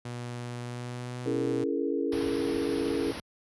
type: tone with pitch glide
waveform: sawtooth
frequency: 121.2 to 124.61 Hz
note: B2 to B2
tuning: -32 to +16 cents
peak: -31 dBFS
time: 0.05-1.64 s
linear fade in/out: 5 ms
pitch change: +48 cents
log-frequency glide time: 0.59-1.37 s
type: chord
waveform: sine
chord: A# half-diminished seventh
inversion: first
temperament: just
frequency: 279.7 / 335.6 / 419.5 / 466.2 Hz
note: C#4 / E4 / G#4 / A#4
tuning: +16 / +31 / +17 / 0 cents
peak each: -31 / -32 / -32 / -33 dBFS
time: 1.26-3.12 s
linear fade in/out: 2 ms
type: band-stop noise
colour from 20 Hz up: pink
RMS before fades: -38 dBFS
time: 2.12-3.2 s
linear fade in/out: 2 ms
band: 5700 to 9700 Hz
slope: 96 dB/octave
effects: high-pass 60 Hz 12 dB/octave + resampled to 24000 Hz